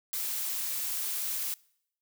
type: noise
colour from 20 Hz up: blue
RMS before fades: -33 dBFS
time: 0.13-1.54 s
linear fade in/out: 0 ms
effects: noise-tail reverb RT60 0.7 s tail -24 dB re dry